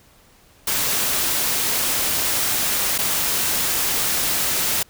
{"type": "noise with dropouts", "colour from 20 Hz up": "white", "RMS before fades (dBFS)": -21, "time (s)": [0.67, 4.83], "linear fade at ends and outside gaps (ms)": 5, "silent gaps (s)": [2.98, 2.986], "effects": ["pink hiss -53 dBFS RMS until 4.89 s"]}